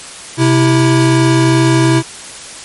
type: tone pair together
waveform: square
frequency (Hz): 130.3 / 328.3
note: C3 / E4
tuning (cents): -7 / -7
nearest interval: octave + major third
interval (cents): 1600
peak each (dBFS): -11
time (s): 0.37-2.03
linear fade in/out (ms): 50
effects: white hiss -30 dBFS RMS until 2.64 s + MP3 48 kbps